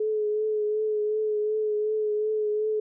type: tone with vibrato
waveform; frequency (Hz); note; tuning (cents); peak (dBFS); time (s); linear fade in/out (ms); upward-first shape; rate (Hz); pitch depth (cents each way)
sine; 426.7; G#4; +47; -23; 0-2.8; 5; triangle; 2.7; 31
effects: none